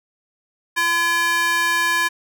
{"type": "tone with high-pass filter", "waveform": "square", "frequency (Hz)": 340, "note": "F4", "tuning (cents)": -46, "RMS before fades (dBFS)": -19, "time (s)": [0.76, 2.09], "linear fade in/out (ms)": 20, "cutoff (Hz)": 1400, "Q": 3.8, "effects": []}